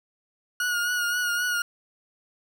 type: tone with vibrato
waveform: 40% pulse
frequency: 1444 Hz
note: F#6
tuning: 43 cents flat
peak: -23 dBFS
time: 0.6-1.62 s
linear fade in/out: 2 ms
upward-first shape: triangle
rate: 3.8 Hz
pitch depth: 40 cents each way
effects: 10-bit